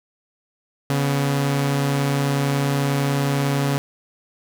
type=tone pair together; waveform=sawtooth; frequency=140.49 / 250 Hz; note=C#3 / B3; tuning=+24 / +21 cents; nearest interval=minor seventh; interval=997 cents; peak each=-15 / -24 dBFS; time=0.9-3.78 s; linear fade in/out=0 ms; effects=none